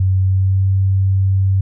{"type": "tone with pitch glide", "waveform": "sine", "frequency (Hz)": [94.4, 96.16], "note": ["F#2", "G2"], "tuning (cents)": [35, -33], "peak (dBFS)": -11, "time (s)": [0, 1.61], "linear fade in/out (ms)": 5, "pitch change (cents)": 32, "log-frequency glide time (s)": [0.19, 0.67], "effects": []}